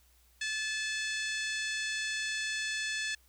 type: harmonic tone with a mistuned harmonic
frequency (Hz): 867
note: A5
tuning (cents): -26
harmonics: 2 / 3 / 4 / 5 / 6 / 7 / 8 / 9 / 10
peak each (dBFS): -35 / -39 / -41 / -43 / -45 / -46 / -47 / -48 / -49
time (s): 0.41-3.15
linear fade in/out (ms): 5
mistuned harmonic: 7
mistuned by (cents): +18
effects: added 60 Hz sine -64 dBFS peak until 3.28 s + white hiss -67 dBFS RMS until 3.28 s